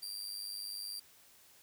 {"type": "tone with amplitude modulation", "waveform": "sawtooth", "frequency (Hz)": 4720, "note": "D8", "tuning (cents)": 8, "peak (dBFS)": -34, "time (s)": [0.02, 1], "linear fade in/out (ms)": 10, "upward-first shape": "sine", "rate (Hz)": 100, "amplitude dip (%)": 80, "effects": ["white hiss -62 dBFS RMS until 1.62 s"]}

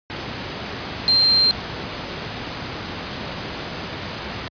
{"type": "tone in noise", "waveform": "sine", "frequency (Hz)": 4165, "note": "C8", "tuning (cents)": -9, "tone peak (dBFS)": -13, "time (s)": [1.08, 1.51], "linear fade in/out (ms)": 0, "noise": "pink", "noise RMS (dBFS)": -29, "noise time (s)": [0.1, 4.48], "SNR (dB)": 13, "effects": ["high-pass 80 Hz 12 dB/octave", "resampled to 11025 Hz"]}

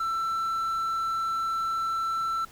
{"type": "tone", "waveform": "triangle", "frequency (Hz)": 1336, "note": "E6", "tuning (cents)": 23, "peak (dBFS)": -24, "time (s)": [0, 2.45], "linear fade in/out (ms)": 5, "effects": ["pink hiss -52 dBFS RMS until 2.51 s"]}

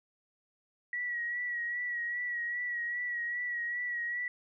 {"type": "tone with vibrato", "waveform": "sine", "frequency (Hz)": 1925, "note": "B6", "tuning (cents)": -45, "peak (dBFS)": -32, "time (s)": [0.93, 4.28], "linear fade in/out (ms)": 2, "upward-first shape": "sine", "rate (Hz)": 2.5, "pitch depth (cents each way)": 35, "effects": []}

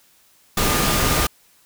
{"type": "tone in noise", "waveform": "sine", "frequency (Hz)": 1213, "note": "D#6", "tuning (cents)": -44, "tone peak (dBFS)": -27, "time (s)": [0.57, 1.27], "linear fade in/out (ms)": 5, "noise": "pink", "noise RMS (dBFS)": -19, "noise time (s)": [0.57, 1.27], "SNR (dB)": -11, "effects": ["white hiss -56 dBFS RMS until 1.65 s"]}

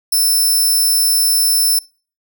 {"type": "tone", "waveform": "5% pulse", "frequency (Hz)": 5300, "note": "E8", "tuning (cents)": 9, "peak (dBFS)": -6, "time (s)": [0.12, 1.79], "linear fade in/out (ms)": 5, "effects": ["noise-tail reverb RT60 0.4 s tail -24 dB re dry"]}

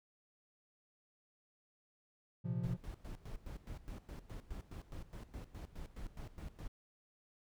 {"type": "chord", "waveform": "triangle", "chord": "Bb suspended second", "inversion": "none", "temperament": "equal", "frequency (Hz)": [116.54, 130.81, 174.61], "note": ["Bb2", "C3", "F3"], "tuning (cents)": [0, 0, 0], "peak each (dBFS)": -38, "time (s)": [2.44, 2.77], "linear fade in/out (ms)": 20}
{"type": "noise with tremolo", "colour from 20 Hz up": "brown", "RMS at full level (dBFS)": -46, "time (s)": [2.63, 6.68], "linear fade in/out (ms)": 10, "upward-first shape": "square", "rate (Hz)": 4.8, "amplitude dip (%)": 80}
{"effects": []}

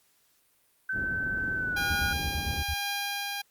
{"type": "tone with pitch glide", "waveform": "sine", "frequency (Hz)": [1535, 1450.5], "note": ["G6", "F#6"], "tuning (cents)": [-37, -35], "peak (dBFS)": -28, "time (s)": [0.89, 2.13], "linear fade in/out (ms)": 5, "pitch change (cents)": -98, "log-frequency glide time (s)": [1.55, 1.83]}
{"type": "low-pass noise", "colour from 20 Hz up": "white", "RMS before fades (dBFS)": -39, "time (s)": [0.92, 2.64], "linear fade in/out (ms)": 50, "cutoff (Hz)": 250, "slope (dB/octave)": 12}
{"type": "tone with tremolo", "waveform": "10% pulse", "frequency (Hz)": 807, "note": "G#5", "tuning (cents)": -50, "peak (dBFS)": -21, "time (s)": [1.76, 3.42], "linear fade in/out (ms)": 10, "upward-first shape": "triangle", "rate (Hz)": 1.1, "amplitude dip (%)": 30}
{"type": "tone bursts", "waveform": "sine", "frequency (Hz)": 74.4, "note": "D2", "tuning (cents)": 23, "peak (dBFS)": -29, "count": 8, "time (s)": [1.9, 2.74], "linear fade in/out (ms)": 5, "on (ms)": 56, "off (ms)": 56}
{"effects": ["white hiss -67 dBFS RMS until 3.5 s", "Opus 48 kbps"]}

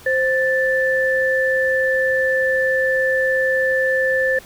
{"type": "tone pair together", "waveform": "sine", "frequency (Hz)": [523.3, 1760.2], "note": ["C5", "A6"], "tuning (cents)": [0, 0], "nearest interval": "octave + major sixth", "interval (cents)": 2100, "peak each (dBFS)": [-18, -18], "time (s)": [0.06, 4.39], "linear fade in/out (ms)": 5, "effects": ["pink hiss -43 dBFS RMS until 4.45 s"]}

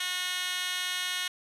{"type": "tone with high-pass filter", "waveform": "15% pulse", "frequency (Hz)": 363.7, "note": "F#4", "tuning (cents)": -30, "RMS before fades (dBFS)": -32, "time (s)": [0, 1.28], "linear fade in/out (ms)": 5, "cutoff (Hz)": 2400, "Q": 4.1, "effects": ["resampled to 32000 Hz"]}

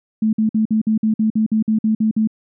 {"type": "tone bursts", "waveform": "sine", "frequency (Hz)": 218.3, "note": "A3", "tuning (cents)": -13, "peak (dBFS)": -13, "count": 13, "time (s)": [0.22, 2.274], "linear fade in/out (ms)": 5, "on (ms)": 110, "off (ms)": 52, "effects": []}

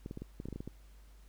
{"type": "clicks", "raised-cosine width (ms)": 3, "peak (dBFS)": -28, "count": 11, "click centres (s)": [0.061, 0.111, 0.174, 0.22, 0.401, 0.456, 0.486, 0.527, 0.56, 0.605, 0.676], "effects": ["added 50 Hz sine -54 dBFS peak until 1.28 s", "pink hiss -67 dBFS RMS until 1.28 s"]}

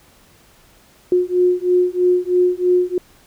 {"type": "beating tone pair", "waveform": "sine", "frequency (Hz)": [358.6, 361.7], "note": ["F4", "F#4"], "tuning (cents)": [46, -39], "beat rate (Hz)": 3.1, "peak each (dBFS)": -16, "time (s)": [1.12, 2.98], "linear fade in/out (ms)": 2, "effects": ["pink hiss -51 dBFS RMS until 3.26 s"]}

